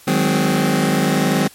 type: chord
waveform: sawtooth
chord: Ab dominant seventh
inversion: second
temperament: just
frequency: 155.74 / 186.89 / 207.7 / 259.6 Hz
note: Eb3 / Gb3 / Ab3 / C4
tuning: +2 / +18 / 0 / -13 cents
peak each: -16 dBFS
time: 0.07-1.48 s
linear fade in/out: 10 ms
effects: white hiss -45 dBFS RMS until 1.54 s + MP3 64 kbps